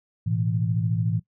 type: chord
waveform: sine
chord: A suspended second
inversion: none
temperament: equal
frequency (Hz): 110 / 123.47 / 164.81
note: A2 / B2 / E3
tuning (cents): 0 / 0 / 0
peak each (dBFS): -24 / -29 / -26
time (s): 0.26-1.2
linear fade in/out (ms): 10
effects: noise-tail reverb RT60 0.1 s tail -19 dB re dry